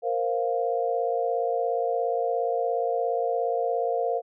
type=chord; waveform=sine; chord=Bb suspended second; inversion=none; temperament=equal; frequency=466.2 / 523.3 / 698.5 Hz; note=Bb4 / C5 / F5; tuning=0 / 0 / 0 cents; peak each=-27 / -29 / -27 dBFS; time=0.02-4.22 s; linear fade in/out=50 ms; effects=none